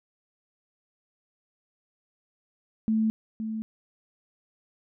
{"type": "tone with echo", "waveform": "sine", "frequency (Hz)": 220, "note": "A3", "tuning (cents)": 0, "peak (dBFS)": -21, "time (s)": [2.88, 3.1], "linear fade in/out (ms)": 0, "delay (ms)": 520, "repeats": 1, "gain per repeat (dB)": -8, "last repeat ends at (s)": 3.62, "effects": []}